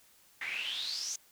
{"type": "noise with band-pass filter sweep", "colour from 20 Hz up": "pink", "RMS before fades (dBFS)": -37, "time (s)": [0.41, 1.16], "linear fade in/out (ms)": 5, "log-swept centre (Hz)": [2000, 6500], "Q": 9.5, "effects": ["white hiss -63 dBFS RMS until 1.31 s"]}